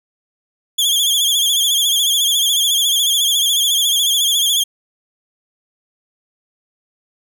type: tone with vibrato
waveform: sawtooth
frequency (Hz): 3322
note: G#7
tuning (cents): 0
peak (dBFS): -10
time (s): 0.78-4.64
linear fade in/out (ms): 10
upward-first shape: sine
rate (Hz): 14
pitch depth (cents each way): 81
effects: none